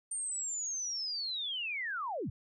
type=linear sweep; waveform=sine; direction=down; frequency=8890 to 72.4 Hz; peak=-34 dBFS; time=0.11-2.3 s; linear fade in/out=5 ms; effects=none